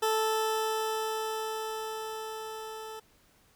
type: tone with level ramp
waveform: 20% pulse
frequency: 438.8 Hz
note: A4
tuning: 5 cents flat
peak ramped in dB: -20 to -35 dBFS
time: 0.02-3 s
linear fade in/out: 10 ms
effects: pink hiss -64 dBFS RMS until 3.55 s